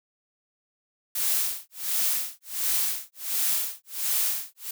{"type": "noise with tremolo", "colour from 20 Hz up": "blue", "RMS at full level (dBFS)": -24, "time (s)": [1.15, 4.71], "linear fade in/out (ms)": 5, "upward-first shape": "sine", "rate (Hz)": 1.4, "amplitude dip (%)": 100, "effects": []}